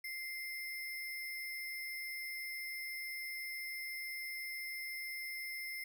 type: tone with sample-and-hold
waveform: sine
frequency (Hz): 2093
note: C7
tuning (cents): 0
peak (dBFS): -40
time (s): 0.04-5.84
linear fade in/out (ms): 5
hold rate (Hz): 7350
effects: none